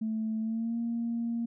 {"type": "tone with pitch glide", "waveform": "sine", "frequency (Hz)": [220, 233.1], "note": ["A3", "A#3"], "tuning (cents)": [0, 0], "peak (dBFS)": -28, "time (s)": [0.01, 1.46], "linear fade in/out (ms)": 10, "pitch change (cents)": 100, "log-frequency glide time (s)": [0.4, 0.77], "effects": ["tanh soft clip ceiling -24 dBFS"]}